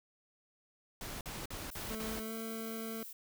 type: noise bursts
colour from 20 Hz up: pink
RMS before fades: -43 dBFS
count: 5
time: 1.01-2.198 s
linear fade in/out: 2 ms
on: 200 ms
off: 47 ms
type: noise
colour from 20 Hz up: violet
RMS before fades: -48 dBFS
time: 1.71-3.13 s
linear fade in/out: 5 ms
type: tone with pitch glide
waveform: 25% pulse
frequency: 220 to 224.2 Hz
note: A3 to A3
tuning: 0 to +33 cents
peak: -36 dBFS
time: 1.9-3.03 s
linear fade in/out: 2 ms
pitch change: +33 cents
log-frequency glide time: 2.22-2.34 s
effects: none